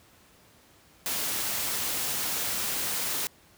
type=noise; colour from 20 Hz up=white; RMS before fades=-30 dBFS; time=1.06-3.27 s; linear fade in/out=0 ms; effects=pink hiss -58 dBFS RMS until 3.57 s + high-pass 60 Hz 12 dB/octave